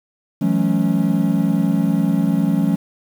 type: chord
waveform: triangle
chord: F# minor seventh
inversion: third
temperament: equal with one note detuned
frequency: 164.81 / 185 / 215 / 277.2 Hz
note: E3 / F#3 / A3 / C#4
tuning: 0 / 0 / -40 / 0 cents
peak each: -19 / -17 / -18 / -19 dBFS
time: 0.41-2.76 s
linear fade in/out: 10 ms
effects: 7-bit